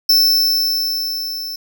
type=tone with level ramp; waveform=square; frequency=5310 Hz; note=E8; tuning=12 cents sharp; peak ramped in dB=-9 to -25 dBFS; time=0.09-1.56 s; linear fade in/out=5 ms; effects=none